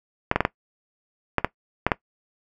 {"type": "clicks", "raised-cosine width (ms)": 0.5, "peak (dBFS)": -3, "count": 8, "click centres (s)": [0.314, 0.36, 0.406, 0.451, 1.383, 1.446, 1.866, 1.918], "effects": ["noise-tail reverb RT60 0.1 s tail -19 dB re dry"]}